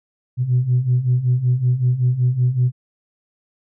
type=beating tone pair; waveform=sine; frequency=121.8 / 127.1 Hz; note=B2 / C3; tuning=-24 / -50 cents; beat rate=5.3 Hz; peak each=-19 / -15 dBFS; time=0.37-2.72 s; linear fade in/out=50 ms; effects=tanh soft clip ceiling -9 dBFS